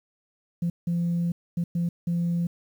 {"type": "tone bursts at uneven times", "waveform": "sine", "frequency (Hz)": 171.6, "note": "F3", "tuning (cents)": -30, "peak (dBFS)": -21, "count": 5, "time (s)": [[0.62, 0.7], [0.87, 1.32], [1.57, 1.64], [1.75, 1.89], [2.07, 2.47]], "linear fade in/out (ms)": 5, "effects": ["tanh soft clip ceiling -20 dBFS", "9-bit"]}